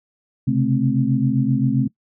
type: tone cluster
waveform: sine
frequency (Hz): 130 / 137.6 / 217.6 / 263.6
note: C3 / C#3 / A3 / C4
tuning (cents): -11 / -12 / -19 / +13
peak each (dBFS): -21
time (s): 0.47-1.88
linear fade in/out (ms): 10
effects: noise-tail reverb RT60 0.1 s tail -22 dB re dry